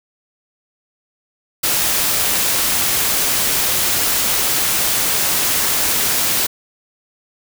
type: noise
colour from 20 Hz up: white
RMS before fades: -17 dBFS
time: 1.63-6.47 s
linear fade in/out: 10 ms
effects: none